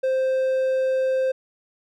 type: tone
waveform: triangle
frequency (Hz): 523.3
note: C5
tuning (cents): 0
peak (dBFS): -17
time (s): 0.03-1.32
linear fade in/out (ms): 10
effects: none

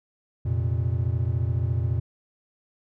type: chord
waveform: triangle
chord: F suspended fourth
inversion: none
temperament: equal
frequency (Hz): 87.31 / 116.54 / 130.81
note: F2 / Bb2 / C3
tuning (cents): 0 / 0 / 0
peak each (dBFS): -24 / -23 / -29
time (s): 0.45-2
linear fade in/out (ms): 10
effects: none

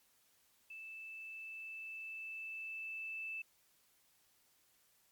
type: tone with level ramp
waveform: sine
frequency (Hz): 2637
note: E7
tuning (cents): 0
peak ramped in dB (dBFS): -47 to -40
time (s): 0.7-3.42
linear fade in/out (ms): 5
effects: white hiss -72 dBFS RMS until 5.11 s + MP3 96 kbps

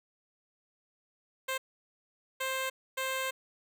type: tone bursts at uneven times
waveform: 10% pulse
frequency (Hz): 526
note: C5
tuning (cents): +9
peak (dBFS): -23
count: 3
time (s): 1.48-1.58 / 2.4-2.7 / 2.97-3.31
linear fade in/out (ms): 10
effects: none

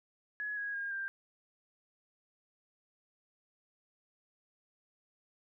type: tone with pitch steps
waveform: sine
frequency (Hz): 1688 / 1653.3 / 1619.2 / 1585.9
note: G#6 / G#6 / G#6 / G6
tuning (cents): +28 / -8 / -44 / +20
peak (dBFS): -35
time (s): 0.4-1.08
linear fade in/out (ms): 0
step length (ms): 170
effects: none

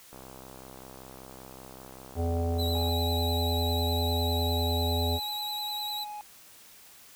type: click train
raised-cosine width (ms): 1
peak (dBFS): -32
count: 181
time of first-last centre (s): 0.13-2.891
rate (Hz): 65.2
type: harmonic tone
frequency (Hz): 84.2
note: E2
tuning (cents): +37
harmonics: 1 / 3 / 5 / 7 / 9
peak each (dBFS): -27 / -35 / -35 / -37 / -38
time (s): 2.15-5.2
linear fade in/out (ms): 50
type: tone with vibrato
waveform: 45% pulse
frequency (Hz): 3929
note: B7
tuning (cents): -10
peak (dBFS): -32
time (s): 2.58-6.05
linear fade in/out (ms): 20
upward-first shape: sine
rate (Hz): 10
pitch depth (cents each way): 46
type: tone with pitch glide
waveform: triangle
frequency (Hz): 830.6 to 836.9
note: G#5 to G#5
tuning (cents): 0 to +13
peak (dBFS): -35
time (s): 2.75-6.21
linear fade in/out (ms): 0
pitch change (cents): +13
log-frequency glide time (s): 3.04-4.16
effects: white hiss -53 dBFS RMS until 7.15 s

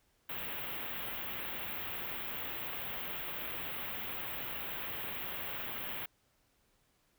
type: band-stop noise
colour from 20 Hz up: white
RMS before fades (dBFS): -40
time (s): 0.29-6.06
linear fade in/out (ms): 5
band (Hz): 3400 to 14000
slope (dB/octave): 48
effects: pink hiss -73 dBFS RMS until 7.18 s

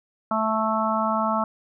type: harmonic tone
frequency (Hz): 219.6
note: A3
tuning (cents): -3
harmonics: 1 / 3 / 4 / 5 / 6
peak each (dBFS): -27 / -27 / -27 / -27 / -27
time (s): 0.31-1.44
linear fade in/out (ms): 2
effects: none

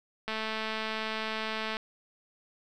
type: click train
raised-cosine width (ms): 0.3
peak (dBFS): -18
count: 327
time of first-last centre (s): 0.28-1.769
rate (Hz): 219
effects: none

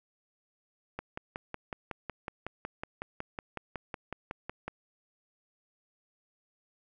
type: click train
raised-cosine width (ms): 0.5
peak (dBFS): -21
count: 21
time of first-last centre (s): 0.99-4.68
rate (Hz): 5.42
effects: none

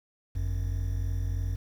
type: tone pair together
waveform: triangle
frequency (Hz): 49.34 / 92.5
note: G1 / F#2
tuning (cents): +12 / 0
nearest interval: major seventh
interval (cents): 1088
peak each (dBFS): -28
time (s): 0.35-1.56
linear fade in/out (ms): 10
effects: 9-bit

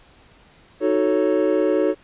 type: chord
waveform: triangle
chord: D# half-diminished seventh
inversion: none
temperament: equal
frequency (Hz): 311.1 / 370 / 440 / 554.4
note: D#4 / F#4 / A4 / C#5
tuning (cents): 0 / 0 / 0 / 0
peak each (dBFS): -20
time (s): 0.8-1.95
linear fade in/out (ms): 50
effects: pink hiss -52 dBFS RMS until 2.03 s + resampled to 8000 Hz

